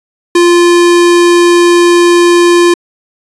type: tone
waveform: square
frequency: 347.5 Hz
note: F4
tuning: 9 cents flat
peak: -4 dBFS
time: 0.35-2.74 s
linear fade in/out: 5 ms
effects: resampled to 24000 Hz